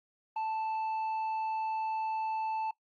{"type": "tone with tanh clipping", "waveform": "triangle", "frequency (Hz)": 880, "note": "A5", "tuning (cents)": 0, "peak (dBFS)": -32, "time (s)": [0.36, 2.71], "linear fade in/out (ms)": 5, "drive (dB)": 9, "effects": ["noise-tail reverb RT60 0.1 s tail -19 dB re dry", "Opus 32 kbps"]}